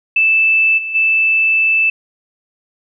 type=tone with level steps; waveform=sine; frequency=2637 Hz; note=E7; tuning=in tune; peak=-9 / -20 / -10 dBFS; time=0.16-1.9 s; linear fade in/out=5 ms; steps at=0.77 / 0.94 s; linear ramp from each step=20 ms; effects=none